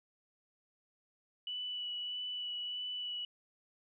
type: tone with vibrato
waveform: sine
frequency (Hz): 2960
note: F#7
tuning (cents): 0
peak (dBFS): -37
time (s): 1.47-3.25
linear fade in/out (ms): 2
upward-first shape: sine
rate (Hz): 1.6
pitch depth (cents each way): 13
effects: none